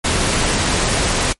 pink noise, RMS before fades -17 dBFS, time 0.04-1.33 s, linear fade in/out 10 ms, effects noise-tail reverb RT60 0.1 s tail -22 dB re dry + MP3 48 kbps

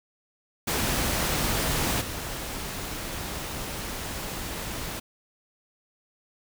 pink noise with level steps, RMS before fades -26 / -34 dBFS, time 0.67-5 s, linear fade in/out 10 ms, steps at 2 s, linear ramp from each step 20 ms, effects none

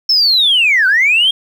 sine linear two-way sweep, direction down then up, 5360 to 1468 to 3275 Hz, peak -7 dBFS, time 0.09-1.31 s, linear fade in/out 5 ms, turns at 0.87 s, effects tanh soft clip ceiling -4 dBFS + 7-bit

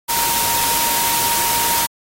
sine tone in noise, 932.3 Hz, A#5, in tune, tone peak -21 dBFS, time 0.08-1.87 s, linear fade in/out 20 ms, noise white, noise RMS -19 dBFS, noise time 0.08-1.87 s, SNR -5 dB, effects AAC 48 kbps

